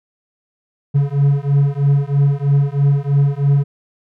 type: beating tone pair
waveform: triangle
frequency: 139.7 / 142.8 Hz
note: C#3 / D3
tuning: +14 / -48 cents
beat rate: 3.1 Hz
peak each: -13 dBFS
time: 0.94-3.64 s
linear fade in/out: 20 ms
effects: none

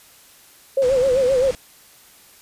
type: tone with vibrato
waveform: sine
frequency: 520 Hz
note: C5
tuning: 11 cents flat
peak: -14 dBFS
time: 0.77-1.51 s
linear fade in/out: 5 ms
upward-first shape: sine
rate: 7.7 Hz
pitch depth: 96 cents each way
type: low-pass noise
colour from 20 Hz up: pink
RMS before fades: -34 dBFS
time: 0.82-1.55 s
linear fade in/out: 0 ms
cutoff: 9400 Hz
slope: 48 dB/octave
effects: white hiss -49 dBFS RMS until 2.41 s + resampled to 32000 Hz

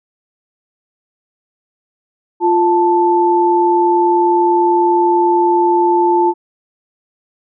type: tone pair together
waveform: sine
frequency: 349.2 / 879.9 Hz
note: F4 / A5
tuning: 0 / 0 cents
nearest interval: octave + major third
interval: 1600 cents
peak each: -12 dBFS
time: 2.4-6.34 s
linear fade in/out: 50 ms
effects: none

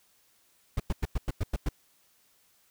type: noise bursts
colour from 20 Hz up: brown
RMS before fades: -27 dBFS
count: 8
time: 0.77-1.689 s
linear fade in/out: 5 ms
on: 30 ms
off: 97 ms
effects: white hiss -66 dBFS RMS until 2.7 s

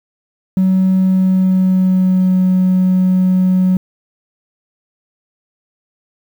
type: tone with pitch glide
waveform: triangle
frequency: 187.9 to 184.99 Hz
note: F#3 to F#3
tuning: +27 to 0 cents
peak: -6 dBFS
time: 0.57-3.77 s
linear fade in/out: 2 ms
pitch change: -27 cents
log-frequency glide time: 0.97-2.39 s
effects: tanh soft clip ceiling -5 dBFS + 7-bit

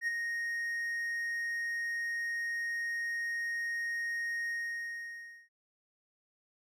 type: tone with ADSR envelope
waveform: triangle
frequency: 1864.7 Hz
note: A#6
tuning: in tune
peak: -26 dBFS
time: 0.01-5.49 s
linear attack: 64 ms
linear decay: 20 ms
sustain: -5 dB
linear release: 1000 ms
effects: none

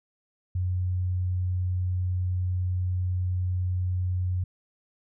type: tone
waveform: sine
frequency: 91 Hz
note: F#2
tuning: 28 cents flat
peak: -24 dBFS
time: 0.55-4.44 s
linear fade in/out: 5 ms
effects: none

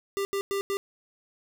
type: tone bursts at uneven times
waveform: square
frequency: 396.2 Hz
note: G4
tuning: 18 cents sharp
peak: -27 dBFS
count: 4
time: 0.17-0.25 / 0.33-0.41 / 0.51-0.61 / 0.7-0.77 s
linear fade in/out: 0 ms
effects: none

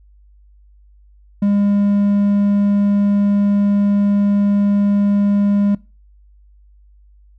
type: tone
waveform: triangle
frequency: 202.6 Hz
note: G#3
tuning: 43 cents flat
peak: -10 dBFS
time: 1.42-5.75 s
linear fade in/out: 5 ms
effects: noise-tail reverb RT60 0.3 s tail -22 dB re dry + added 50 Hz sine -45 dBFS peak until 7.38 s

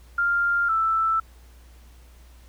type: tone pair in turn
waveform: sine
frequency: 1396.9 / 1323.6 Hz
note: F6 / E6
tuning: 0 / +7 cents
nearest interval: minor second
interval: 93 cents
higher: first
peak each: -19 dBFS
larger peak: neither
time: 0.18-0.69 / 0.69-1.2 s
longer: neither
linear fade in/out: 5 ms
effects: added 60 Hz sine -47 dBFS peak until 2.48 s + pink hiss -57 dBFS RMS until 2.48 s

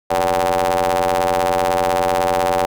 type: ring-modulated tone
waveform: sawtooth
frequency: 90 Hz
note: F#2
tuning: 47 cents flat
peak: -8 dBFS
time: 0.1-2.66 s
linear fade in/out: 10 ms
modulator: 667 Hz
effects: none

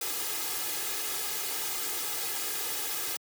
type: noise with comb filter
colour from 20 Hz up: white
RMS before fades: -33 dBFS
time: 0.01-3.17 s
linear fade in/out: 5 ms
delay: 2.4 ms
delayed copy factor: +0.8
effects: high-pass 150 Hz 12 dB/octave

